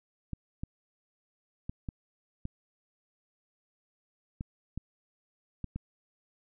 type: clicks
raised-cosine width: 5 ms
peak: -23 dBFS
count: 9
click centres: 0.333 / 0.635 / 1.695 / 1.888 / 2.454 / 4.409 / 4.776 / 5.643 / 5.76 s
effects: none